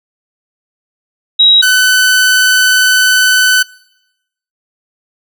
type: tone pair in turn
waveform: sine / sawtooth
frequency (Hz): 3838 / 1506.5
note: A#7 / F#6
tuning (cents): +50 / +31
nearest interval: octave + major third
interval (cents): 1619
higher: first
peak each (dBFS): -3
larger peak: neither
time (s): 1.39-1.62 / 1.62-3.63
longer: second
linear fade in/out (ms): 10
effects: noise-tail reverb RT60 0.9 s tail -23 dB re dry